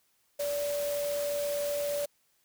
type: tone in noise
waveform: sine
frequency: 578 Hz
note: D5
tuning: 28 cents flat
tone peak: -29 dBFS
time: 0.39-2.06 s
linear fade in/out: 10 ms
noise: white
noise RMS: -40 dBFS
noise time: 0.39-2.06 s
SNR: +8 dB
effects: white hiss -71 dBFS RMS until 2.44 s